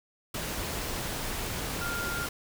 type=tone in noise; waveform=sine; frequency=1400 Hz; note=F6; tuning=4 cents sharp; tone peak=-33 dBFS; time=1.81-2.26 s; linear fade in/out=5 ms; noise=pink; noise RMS=-34 dBFS; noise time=0.34-2.29 s; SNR=-2 dB; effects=none